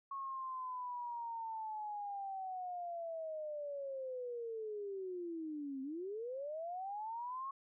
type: linear two-way sweep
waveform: sine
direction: down then up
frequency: 1100 to 261.6 to 1100 Hz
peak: -40 dBFS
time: 0.11-7.51 s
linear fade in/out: 5 ms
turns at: 5.82 s
effects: none